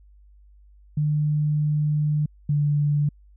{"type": "tone pair in turn", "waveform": "sine", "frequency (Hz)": [150, 146.57], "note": ["D3", "D3"], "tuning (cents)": [37, -3], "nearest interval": "unison", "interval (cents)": 40, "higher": "first", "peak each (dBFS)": [-19, -18], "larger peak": "second", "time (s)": [[0.97, 2.26], [2.49, 3.09]], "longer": "first", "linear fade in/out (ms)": 5, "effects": ["added 50 Hz sine -49 dBFS peak until 3.36 s"]}